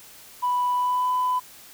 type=tone with pitch glide; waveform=sine; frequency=987.8 to 1002.7 Hz; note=B5 to B5; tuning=0 to +26 cents; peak=-19 dBFS; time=0.42-1.4 s; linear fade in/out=20 ms; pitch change=+26 cents; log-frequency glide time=0.74-1.12 s; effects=tanh soft clip ceiling -17 dBFS + white hiss -47 dBFS RMS until 1.73 s